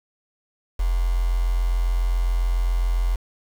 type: tone with quantisation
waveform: sine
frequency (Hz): 43.65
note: F1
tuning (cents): 0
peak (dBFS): -18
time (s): 0.79-3.16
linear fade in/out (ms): 10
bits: 6
effects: none